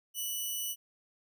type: tone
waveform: 5% pulse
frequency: 2965 Hz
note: F#7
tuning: 3 cents sharp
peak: -25 dBFS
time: 0.14-0.76 s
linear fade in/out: 50 ms
effects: none